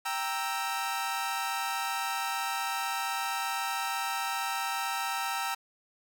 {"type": "chord", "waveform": "sawtooth", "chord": "E diminished", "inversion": "first", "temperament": "equal", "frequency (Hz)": [784, 932.3, 1318.5], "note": ["G5", "Bb5", "E6"], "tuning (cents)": [0, 0, 0], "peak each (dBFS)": -31, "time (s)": [0.05, 5.55], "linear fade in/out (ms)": 10, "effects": []}